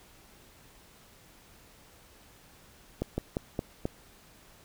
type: slowing click train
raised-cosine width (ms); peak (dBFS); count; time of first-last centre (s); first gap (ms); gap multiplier
2; -16; 5; 3.02-3.854; 160; 1.18
effects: pink hiss -57 dBFS RMS until 4.64 s